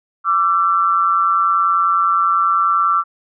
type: tone pair together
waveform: sine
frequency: 1165.8 / 1345 Hz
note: D6 / E6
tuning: -13 / +34 cents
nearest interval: major second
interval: 247 cents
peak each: -15 dBFS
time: 0.24-3.04 s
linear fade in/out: 50 ms
effects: none